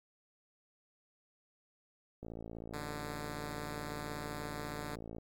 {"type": "click train", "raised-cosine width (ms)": 2, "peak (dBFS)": -32, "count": 167, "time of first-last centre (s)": [2.23, 5.184], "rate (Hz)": 56.2}
{"type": "tone", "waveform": "5% pulse", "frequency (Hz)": 147.9, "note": "D3", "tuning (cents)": 13, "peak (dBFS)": -30, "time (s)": [2.73, 4.96], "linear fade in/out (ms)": 10}
{"effects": ["AAC 64 kbps"]}